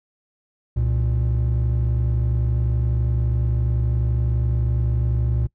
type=tone pair together; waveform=triangle; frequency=66.3 / 118.13 Hz; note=C2 / A#2; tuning=+23 / +23 cents; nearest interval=minor seventh; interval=1000 cents; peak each=-18 dBFS; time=0.76-5.47 s; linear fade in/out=10 ms; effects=noise-tail reverb RT60 0.1 s tail -23 dB re dry + tanh soft clip ceiling -11 dBFS